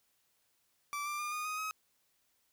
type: tone with pitch steps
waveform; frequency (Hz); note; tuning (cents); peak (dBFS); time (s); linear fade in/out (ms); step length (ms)
30% pulse; 1163 / 1184 / 1205.4 / 1227.2 / 1249.4 / 1271.9; D6 / D6 / D6 / D#6 / D#6 / D#6; -17 / +14 / +45 / -24 / +7 / +38; -33; 0.93-1.71; 0; 130
effects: white hiss -75 dBFS RMS until 2.52 s